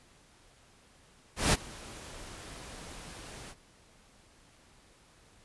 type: noise with ADSR envelope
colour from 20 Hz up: pink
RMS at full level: -23 dBFS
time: 1.36-3.55 s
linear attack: 170 ms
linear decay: 30 ms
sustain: -23 dB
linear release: 49 ms
effects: pink hiss -61 dBFS RMS until 5.44 s + resampled to 24000 Hz